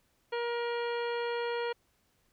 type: harmonic tone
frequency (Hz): 473.6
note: A#4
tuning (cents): +27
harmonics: 1 / 2 / 3 / 4 / 5 / 6 / 7 / 9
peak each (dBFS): -32 / -38 / -42 / -44 / -46 / -48 / -49 / -51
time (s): 0.32-1.73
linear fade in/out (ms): 10
effects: pink hiss -72 dBFS RMS until 2.32 s